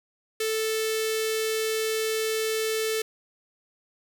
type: tone with notch filter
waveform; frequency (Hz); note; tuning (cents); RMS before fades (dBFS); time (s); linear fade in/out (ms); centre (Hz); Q
sawtooth; 440; A4; 0; -27; 0.4-3.02; 5; 910; 0.53
effects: none